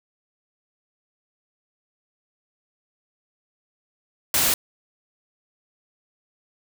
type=noise; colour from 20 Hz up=white; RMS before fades=-20 dBFS; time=4.34-4.54 s; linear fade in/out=2 ms; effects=none